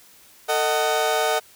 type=chord; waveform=30% pulse; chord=D# diminished; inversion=second; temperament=just; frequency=448 / 622.3 / 746.7 Hz; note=A4 / D#5 / F#5; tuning=+31 / 0 / +16 cents; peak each=-22 / -21 / -21 dBFS; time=0.48-1.4 s; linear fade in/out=20 ms; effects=white hiss -51 dBFS RMS until 1.55 s